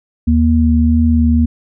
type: tone pair together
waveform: sine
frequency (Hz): 78.13 / 236.3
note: D#2 / A#3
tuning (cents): +8 / +24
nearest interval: octave + perfect fifth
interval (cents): 1916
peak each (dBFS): -11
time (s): 0.27-1.46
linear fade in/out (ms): 10
effects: none